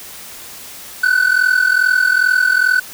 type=ring-modulated tone; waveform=triangle; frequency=1501 Hz; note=F#6; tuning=24 cents sharp; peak=-6 dBFS; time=1.03-2.8 s; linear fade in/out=5 ms; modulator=21.2 Hz; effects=white hiss -34 dBFS RMS until 2.93 s

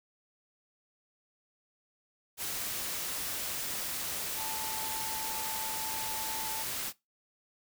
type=tone in noise; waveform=sine; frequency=880 Hz; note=A5; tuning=in tune; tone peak=-40 dBFS; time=4.35-6.65 s; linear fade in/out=50 ms; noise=white; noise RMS=-36 dBFS; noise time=2.37-6.93 s; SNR=-7 dB; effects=noise-tail reverb RT60 0.2 s tail -20 dB re dry

